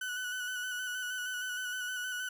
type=tone with vibrato; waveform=35% pulse; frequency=1489 Hz; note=F#6; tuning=11 cents sharp; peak=-33 dBFS; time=0.01-2.29 s; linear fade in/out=5 ms; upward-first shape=square; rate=6.4 Hz; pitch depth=23 cents each way; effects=none